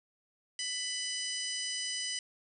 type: harmonic tone with a mistuned harmonic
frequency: 995 Hz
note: B5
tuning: 13 cents sharp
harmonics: 2 / 3 / 4 / 5 / 6 / 7 / 8 / 9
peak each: -43 / -39 / -48 / -39 / -41 / -51 / -43 / -47 dBFS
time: 0.59-2.19 s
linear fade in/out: 2 ms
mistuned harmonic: 8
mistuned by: +33 cents
effects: none